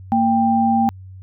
sine tone pair together, 230 / 789.9 Hz, A#3 / G5, -23 / +13 cents, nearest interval octave + major sixth, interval 2136 cents, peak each -16 dBFS, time 0.12-0.89 s, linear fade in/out 0 ms, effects added 94 Hz sine -35 dBFS peak until 1.22 s

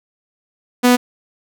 sawtooth tone, 246.9 Hz, B3, in tune, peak -5 dBFS, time 0.83-0.97 s, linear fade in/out 20 ms, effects none

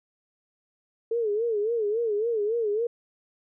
sine tone with vibrato, 440 Hz, A4, in tune, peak -23 dBFS, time 1.11-2.87 s, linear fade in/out 5 ms, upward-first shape sine, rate 3.6 Hz, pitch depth 130 cents each way, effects none

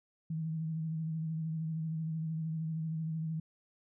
sine tone with vibrato, 160 Hz, D#3, 49 cents sharp, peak -33 dBFS, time 0.3-3.4 s, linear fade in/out 5 ms, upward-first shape sine, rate 13 Hz, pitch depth 34 cents each way, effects none

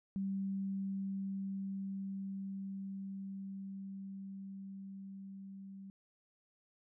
sine tone with level ramp, 194.6 Hz, G3, 12 cents flat, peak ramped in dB -34 to -47 dBFS, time 0.16-5.9 s, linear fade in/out 0 ms, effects none

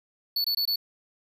square tone bursts, 4444 Hz, C#8, 4 cents sharp, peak -24 dBFS, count 4, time 0.36-0.759 s, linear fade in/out 5 ms, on 84 ms, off 21 ms, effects none

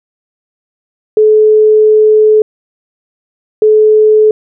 sine tone pair in turn, 430 / 430 Hz, A4 / A4, -40 / -40 cents, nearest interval unison, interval 0 cents, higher neither, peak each -3 dBFS, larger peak neither, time 1.17-2.42 / 3.62-4.31 s, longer first, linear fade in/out 2 ms, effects none

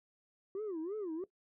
sine tone with vibrato, 370 Hz, F#4, in tune, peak -34 dBFS, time 0.55-1.24 s, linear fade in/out 2 ms, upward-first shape sine, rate 3 Hz, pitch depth 280 cents each way, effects noise-tail reverb RT60 0.1 s tail -18 dB re dry + tanh soft clip ceiling -35 dBFS

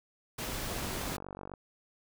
pink noise, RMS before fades -37 dBFS, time 0.38-1.17 s, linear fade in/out 10 ms
click train, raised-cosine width 1 ms, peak -28 dBFS, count 42, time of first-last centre 0.68-1.538 s, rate 47.8 Hz
effects none

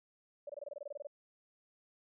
sine tone bursts, 577 Hz, D5, 31 cents flat, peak -40 dBFS, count 13, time 0.47-1.071 s, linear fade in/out 5 ms, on 25 ms, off 23 ms, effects none

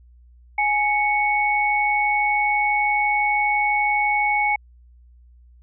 sine tone pair together, 834.5 / 2217 Hz, G#5 / C#7, +8 / 0 cents, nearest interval octave + perfect fourth, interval 1692 cents, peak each -20 dBFS, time 0.58-4.56 s, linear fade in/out 5 ms, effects added 60 Hz sine -47 dBFS peak until 5.62 s

